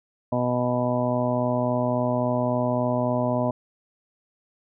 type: harmonic tone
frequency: 123.6 Hz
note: B2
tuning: 2 cents sharp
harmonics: 1 / 2 / 3 / 4 / 5 / 6 / 7 / 8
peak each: -28 / -26 / -35 / -34 / -25 / -36 / -34 / -32 dBFS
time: 0.32-3.51 s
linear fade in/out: 5 ms
effects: none